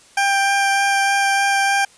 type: tone with vibrato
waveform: 20% pulse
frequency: 792 Hz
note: G5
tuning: 18 cents sharp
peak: -10 dBFS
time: 0.17-1.85 s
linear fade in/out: 5 ms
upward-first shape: sine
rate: 3.3 Hz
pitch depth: 8 cents each way
effects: white hiss -49 dBFS RMS until 1.97 s + resampled to 22050 Hz